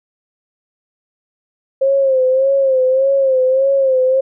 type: tone with vibrato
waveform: sine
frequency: 531 Hz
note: C5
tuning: 25 cents sharp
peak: -10 dBFS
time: 1.81-4.21 s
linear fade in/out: 10 ms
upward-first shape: sine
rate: 1.7 Hz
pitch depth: 62 cents each way
effects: none